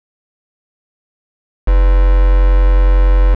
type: tone with quantisation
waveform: sine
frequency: 45.52 Hz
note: F#1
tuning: 28 cents flat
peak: -6 dBFS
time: 1.67-3.35 s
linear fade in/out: 10 ms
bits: 3
effects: low-pass 2000 Hz 12 dB/octave